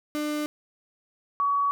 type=tone pair in turn; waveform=35% pulse / sine; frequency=299.3 / 1130 Hz; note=D4 / C#6; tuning=+33 / +33 cents; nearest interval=octave + major seventh; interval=2300 cents; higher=second; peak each=-25 / -21 dBFS; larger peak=second; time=0.15-0.46 / 1.4-1.71 s; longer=neither; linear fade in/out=0 ms; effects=none